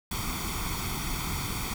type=noise with comb filter; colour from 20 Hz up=pink; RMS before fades=-32 dBFS; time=0.11-1.74 s; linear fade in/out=5 ms; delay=0.88 ms; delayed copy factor=+0.75; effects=none